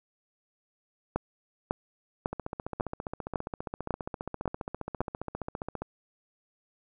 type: two click trains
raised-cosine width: 1 ms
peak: -20 / -13 dBFS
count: 53 / 8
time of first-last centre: 2.33-5.82 / 1.16-5.006 s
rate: 14.9 / 1.82 Hz
effects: none